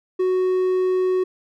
triangle tone, 370 Hz, F#4, in tune, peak -15 dBFS, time 0.19-1.24 s, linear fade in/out 10 ms, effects none

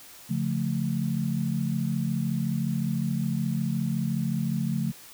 sine chord, Db augmented, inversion none, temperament equal with one note detuned, 140.61 / 174.61 / 220 Hz, Db3 / F3 / A3, +25 / 0 / 0 cents, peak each -29 dBFS, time 0.29-4.92 s, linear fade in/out 20 ms, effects white hiss -48 dBFS RMS until 5.13 s

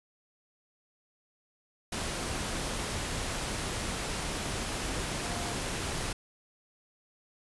sine tone in noise, 700 Hz, F5, 4 cents sharp, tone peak -42 dBFS, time 5.21-5.54 s, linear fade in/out 5 ms, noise pink, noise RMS -34 dBFS, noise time 1.92-6.13 s, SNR -11 dB, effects resampled to 24000 Hz

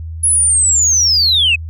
sine linear sweep, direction down, 10548 to 2489 Hz, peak -8 dBFS, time 0.23-1.56 s, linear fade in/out 10 ms, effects tanh soft clip ceiling -5 dBFS + added 81 Hz sine -23 dBFS peak until 1.69 s

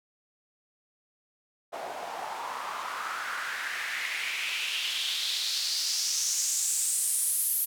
white noise with band-pass filter sweep, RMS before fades -31 dBFS, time 1.72-7.66 s, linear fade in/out 20 ms, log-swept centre 650 to 12000 Hz, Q 3.4, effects none

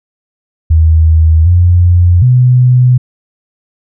sine tone with pitch steps, 80 / 88.2 / 125.5 Hz, D#2 / F2 / B2, +49 / +18 / +28 cents, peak -3 dBFS, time 0.7-2.98 s, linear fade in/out 10 ms, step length 760 ms, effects none

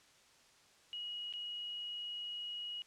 sine tone with dropouts, 2900 Hz, F#7, 35 cents flat, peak -40 dBFS, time 0.93-2.82 s, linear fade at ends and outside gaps 0 ms, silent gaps 1.326-1.337 s, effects white hiss -65 dBFS RMS until 2.86 s + low-pass 7000 Hz 12 dB/octave

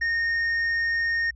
sine tone with tanh clipping, 1843 Hz, A#6, 20 cents flat, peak -23 dBFS, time 0.01-1.31 s, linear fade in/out 10 ms, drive 5 dB, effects added 60 Hz sine -44 dBFS peak until 1.35 s + resampled to 16000 Hz

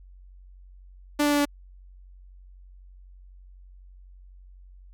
sawtooth tone with pitch steps, 293.7 / 291.8 / 290 / 288.2 Hz, D4 / D4 / D4 / D4, 0 / -11 / -22 / -33 cents, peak -16 dBFS, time 1.19-1.454 s, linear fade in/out 10 ms, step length 66 ms, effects added 46 Hz sine -46 dBFS peak until 4.93 s

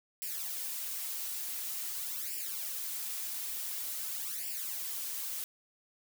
blue noise with flanger, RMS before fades -38 dBFS, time 0.22-5.44 s, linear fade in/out 0 ms, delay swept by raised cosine 0.39 to 5.99 ms, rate 0.47 Hz, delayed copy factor +0.8, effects none

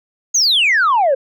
sine exponential sweep, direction down, 6730 to 512 Hz, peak -9 dBFS, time 0.34-1.15 s, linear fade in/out 10 ms, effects tanh soft clip ceiling -8 dBFS

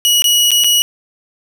sawtooth tone with dropouts, 2915 Hz, F#7, 26 cents flat, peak -6 dBFS, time 0.05-0.82 s, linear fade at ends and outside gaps 0 ms, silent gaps 0.221-0.242 / 0.507-0.516 / 0.638-0.644 s, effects none

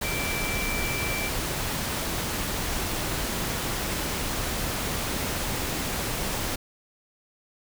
sine tone in noise, 2338 Hz, D7, 8 cents flat, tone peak -31 dBFS, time 0.04-1.29 s, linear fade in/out 10 ms, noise pink, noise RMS -29 dBFS, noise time 0.01-6.56 s, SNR -5 dB, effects none

